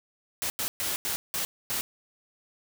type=noise bursts at uneven times; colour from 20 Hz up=white; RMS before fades=-30 dBFS; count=6; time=0.42-0.5 / 0.59-0.68 / 0.8-0.96 / 1.05-1.16 / 1.34-1.45 / 1.7-1.81 s; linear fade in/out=0 ms; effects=none